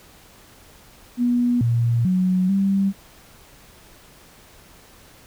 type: tone with pitch steps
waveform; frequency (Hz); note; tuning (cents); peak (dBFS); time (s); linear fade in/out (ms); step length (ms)
sine; 243 / 117.6 / 184.3 / 195.7; B3 / A#2 / F#3 / G3; -28 / +16 / -7 / -3; -16; 1.17-2.93; 50; 440
effects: pink hiss -49 dBFS RMS until 5.26 s